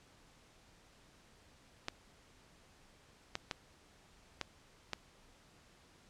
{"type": "clicks", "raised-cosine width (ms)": 0.2, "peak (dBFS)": -19, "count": 5, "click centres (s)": [1.884, 3.354, 3.512, 4.413, 4.933], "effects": ["pink hiss -64 dBFS RMS until 6.09 s", "low-pass 8000 Hz 12 dB/octave"]}